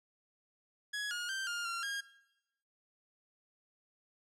sawtooth tone with pitch steps, 1676 / 1433 / 1565 / 1411 / 1376 / 1624 Hz, G#6 / F6 / G6 / F6 / F6 / G#6, +15 / +44 / -3 / +17 / -26 / -39 cents, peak -32 dBFS, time 0.93-2.01 s, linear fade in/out 10 ms, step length 180 ms, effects noise-tail reverb RT60 0.9 s tail -19 dB re dry + low-pass 9000 Hz 12 dB/octave

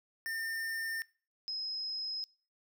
square / sine tone pair in turn, 1807 / 5111 Hz, A6 / D#8, +46 / +46 cents, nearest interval octave + tritone, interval 1800 cents, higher second, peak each -36 / -35 dBFS, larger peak second, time 0.26-1.02 / 1.48-2.24 s, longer neither, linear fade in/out 0 ms, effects noise-tail reverb RT60 0.4 s tail -23 dB re dry

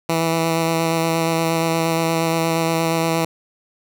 10% pulse tone with vibrato, 164.2 Hz, E3, 6 cents flat, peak -9 dBFS, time 0.09-3.25 s, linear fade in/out 5 ms, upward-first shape square, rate 8.5 Hz, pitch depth 11 cents each way, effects none

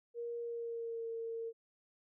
sine tone with pitch glide, 471.3 to 456.8 Hz, A#4 to A#4, +19 to -35 cents, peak -38 dBFS, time 0.14-1.53 s, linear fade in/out 50 ms, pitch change -54 cents, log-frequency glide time 0.39-1.08 s, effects none

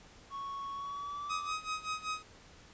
triangle tone with pitch glide, 1108 to 1173.9 Hz, C#6 to D6, -1 to -1 cents, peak -36 dBFS, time 0.3-1.54 s, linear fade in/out 50 ms, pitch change +100 cents, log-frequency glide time 0.72-1.35 s
sawtooth tone with tremolo, 1261 Hz, D#6, 23 cents sharp, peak -29 dBFS, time 1.29-2.23 s, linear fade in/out 20 ms, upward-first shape sine, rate 5.2 Hz, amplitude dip 85%
effects pink hiss -57 dBFS RMS until 2.73 s + resampled to 16000 Hz

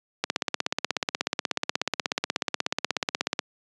click train, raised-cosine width 0.2 ms, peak -6 dBFS, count 53, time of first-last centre 0.24-3.392 s, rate 16.5 Hz, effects high-pass 200 Hz 12 dB/octave + resampled to 22050 Hz

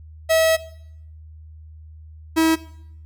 45% pulse tone pair in turn, 645 / 322.5 Hz, E5 / E4, -38 / -38 cents, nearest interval octave, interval 1200 cents, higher first, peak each -14 dBFS, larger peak neither, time 0.29-0.57 / 2.36-2.56 s, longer first, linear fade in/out 20 ms, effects noise-tail reverb RT60 0.7 s tail -18 dB re dry + added 78 Hz sine -39 dBFS peak until 3.05 s

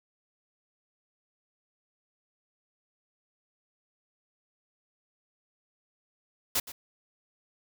white noise with echo, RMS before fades -27 dBFS, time 6.55-6.6 s, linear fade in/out 5 ms, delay 120 ms, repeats 1, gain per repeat -15 dB, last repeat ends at 6.72 s, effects none

